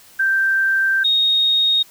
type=tone pair in turn; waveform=sine; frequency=1568 / 3729 Hz; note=G6 / A#7; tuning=0 / 0 cents; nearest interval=octave + minor third; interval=1500 cents; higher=second; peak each=-14 / -13 dBFS; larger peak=second; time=0.19-1.04 / 1.04-1.83 s; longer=first; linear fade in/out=10 ms; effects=white hiss -47 dBFS RMS until 1.9 s